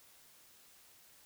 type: silence
effects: white hiss -62 dBFS RMS until 1.25 s